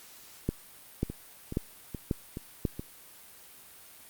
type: two click trains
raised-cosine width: 3 ms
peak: -23 / -14 dBFS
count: 5 / 5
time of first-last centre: 1.1-2.795 / 0.49-2.652 s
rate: 2.36 / 1.85 Hz
effects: white hiss -52 dBFS RMS until 4.09 s + Opus 48 kbps